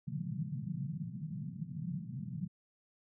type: band-pass noise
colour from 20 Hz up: pink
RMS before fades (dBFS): -40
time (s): 0.07-2.48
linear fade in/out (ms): 10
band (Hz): 130 to 190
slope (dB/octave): 48
effects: none